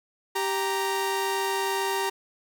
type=tone pair together; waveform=sawtooth; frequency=390.7 / 932.3 Hz; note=G4 / A#5; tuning=-6 / 0 cents; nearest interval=octave + minor third; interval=1506 cents; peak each=-24 dBFS; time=0.35-2.1 s; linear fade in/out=10 ms; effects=none